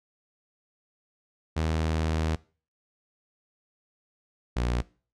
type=tone pair in turn; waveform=sawtooth; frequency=79.5 / 59.9 Hz; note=D#2 / A#1; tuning=+38 / +48 cents; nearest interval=perfect fourth; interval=490 cents; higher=first; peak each=-21 dBFS; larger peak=neither; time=1.56-2.36 / 4.56-4.82 s; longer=first; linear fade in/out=10 ms; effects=noise-tail reverb RT60 0.4 s tail -22 dB re dry + low-pass 7000 Hz 12 dB/octave